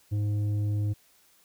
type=tone with tanh clipping; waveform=sine; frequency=103.83 Hz; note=G#2; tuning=in tune; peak=-26 dBFS; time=0.11-0.94 s; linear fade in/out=20 ms; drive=7 dB; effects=white hiss -62 dBFS RMS until 1.44 s